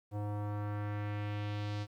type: tone with low-pass filter sweep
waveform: square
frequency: 103.83 Hz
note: G#2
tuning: in tune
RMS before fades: -37 dBFS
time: 0.11-1.87 s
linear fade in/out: 50 ms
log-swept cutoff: 740 to 4900 Hz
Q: 1.5
effects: 11-bit